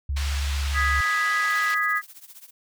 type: tone with vibrato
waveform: sine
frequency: 70.2 Hz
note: C#2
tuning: 22 cents sharp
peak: -23 dBFS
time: 0.09-1.01 s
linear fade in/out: 5 ms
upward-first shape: square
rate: 18 Hz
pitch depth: 40 cents each way
type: band-pass noise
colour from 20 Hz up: white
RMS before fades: -35 dBFS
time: 0.16-1.75 s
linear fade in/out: 10 ms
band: 940 to 4600 Hz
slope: 12 dB/octave
type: chord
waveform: sine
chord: G# minor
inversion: second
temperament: equal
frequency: 1244.5 / 1661.2 / 1975.5 Hz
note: D#6 / G#6 / B6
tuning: 0 / 0 / 0 cents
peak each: -25 dBFS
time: 0.73-2.02 s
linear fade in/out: 50 ms
type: noise with tremolo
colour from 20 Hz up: blue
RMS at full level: -42 dBFS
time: 1.49-2.51 s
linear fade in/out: 20 ms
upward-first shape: triangle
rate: 15 Hz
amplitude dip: 90%
effects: none